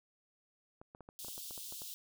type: clicks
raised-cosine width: 1 ms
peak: -37 dBFS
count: 11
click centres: 0.815 / 0.949 / 1.007 / 1.089 / 1.247 / 1.284 / 1.379 / 1.509 / 1.578 / 1.724 / 1.819 s
type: high-pass noise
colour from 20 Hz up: white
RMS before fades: -46 dBFS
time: 1.19-1.94 s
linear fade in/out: 0 ms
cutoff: 3000 Hz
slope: 48 dB/octave
effects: none